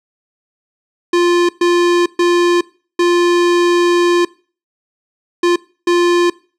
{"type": "tone bursts at uneven times", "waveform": "square", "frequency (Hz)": 349, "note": "F4", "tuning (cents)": -1, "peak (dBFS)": -10, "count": 6, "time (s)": [[1.13, 1.49], [1.61, 2.06], [2.19, 2.61], [2.99, 4.25], [5.43, 5.56], [5.87, 6.3]], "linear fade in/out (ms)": 5, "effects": ["noise-tail reverb RT60 0.4 s tail -22 dB re dry", "low-pass 6000 Hz 12 dB/octave"]}